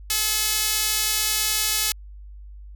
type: tone with high-pass filter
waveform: sawtooth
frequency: 429.3 Hz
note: A4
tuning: 43 cents flat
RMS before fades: -23 dBFS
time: 0.1-1.92 s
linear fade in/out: 2 ms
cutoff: 3900 Hz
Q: 0.55
effects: added 50 Hz sine -38 dBFS peak until 2.75 s